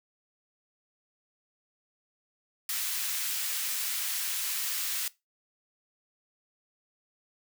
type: high-pass noise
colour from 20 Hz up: white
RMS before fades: -32 dBFS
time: 2.69-5.08 s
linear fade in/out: 2 ms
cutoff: 1600 Hz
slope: 12 dB/octave
effects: noise-tail reverb RT60 0.2 s tail -19 dB re dry